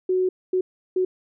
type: tone bursts at uneven times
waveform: sine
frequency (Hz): 370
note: F#4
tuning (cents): 0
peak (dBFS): -18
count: 3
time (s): 0.09-0.29 / 0.53-0.61 / 0.96-1.05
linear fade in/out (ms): 5
effects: none